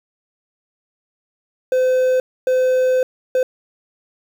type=tone bursts at uneven times; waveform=triangle; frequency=512 Hz; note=C5; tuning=38 cents flat; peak=-11 dBFS; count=3; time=1.72-2.2 / 2.47-3.03 / 3.35-3.43 s; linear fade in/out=2 ms; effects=7-bit